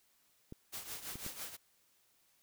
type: clicks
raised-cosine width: 3 ms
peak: -33 dBFS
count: 3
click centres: 0.524 / 1.156 / 1.264 s
type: noise with tremolo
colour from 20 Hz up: white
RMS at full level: -42 dBFS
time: 0.72-1.57 s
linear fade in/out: 20 ms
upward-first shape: triangle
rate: 6 Hz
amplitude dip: 75%
effects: white hiss -72 dBFS RMS until 2.42 s